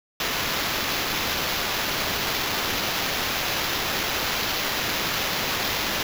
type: noise with sample-and-hold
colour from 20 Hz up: blue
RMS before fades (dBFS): -26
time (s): 0.2-6.03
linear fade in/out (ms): 2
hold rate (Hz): 8820
effects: none